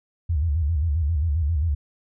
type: tone with vibrato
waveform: sine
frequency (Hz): 77.78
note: D#2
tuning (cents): 0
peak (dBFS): -19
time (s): 0.29-1.75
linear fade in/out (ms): 10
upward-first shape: square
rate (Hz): 7.5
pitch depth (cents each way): 140
effects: none